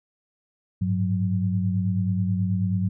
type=tone cluster; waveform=sine; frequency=100.1 / 109.4 / 183.4 Hz; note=G2 / A2 / F#3; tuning=+37 / -9 / -15 cents; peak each=-24 / -31 / -24 dBFS; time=0.81-2.89 s; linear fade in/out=10 ms; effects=none